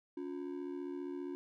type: ring-modulated tone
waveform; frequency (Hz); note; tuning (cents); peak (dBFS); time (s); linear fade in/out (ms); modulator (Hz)
triangle; 319.3; D#4; +45; -34; 0.17-1.35; 0; 37.5
effects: none